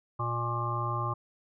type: harmonic tone with a mistuned harmonic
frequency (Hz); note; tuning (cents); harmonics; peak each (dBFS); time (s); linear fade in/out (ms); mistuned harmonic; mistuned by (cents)
118.4; A#2; +27; 1 / 3 / 5 / 7 / 9 / 10; -32 / -41 / -42 / -39 / -34 / -35; 0.19-1.14; 10; 5; +20
effects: none